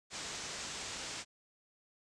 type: low-pass noise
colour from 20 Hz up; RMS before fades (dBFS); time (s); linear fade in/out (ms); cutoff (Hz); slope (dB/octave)
white; -43; 0.1-1.25; 50; 7900; 48
effects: none